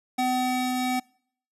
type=tone pair together; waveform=square; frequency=253.1 / 758.4 Hz; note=B3 / F#5; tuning=+43 / +43 cents; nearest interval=octave + perfect fifth; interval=1900 cents; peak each=-27 dBFS; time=0.18-1 s; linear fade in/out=10 ms; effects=noise-tail reverb RT60 0.6 s tail -26 dB re dry + resampled to 32000 Hz